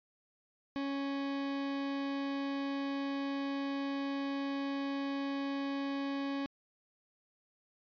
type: tone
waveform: 40% pulse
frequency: 277.2 Hz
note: C#4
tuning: in tune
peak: -33 dBFS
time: 0.76-6.46 s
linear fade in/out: 0 ms
effects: resampled to 11025 Hz